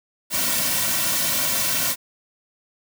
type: noise with comb filter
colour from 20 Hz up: white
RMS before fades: -22 dBFS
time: 0.3-1.96 s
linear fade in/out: 50 ms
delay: 2.4 ms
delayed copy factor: -1
effects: none